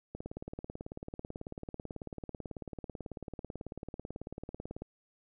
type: click train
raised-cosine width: 2 ms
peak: -27 dBFS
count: 86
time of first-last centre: 0.15-4.82 s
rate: 18.2 Hz
effects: none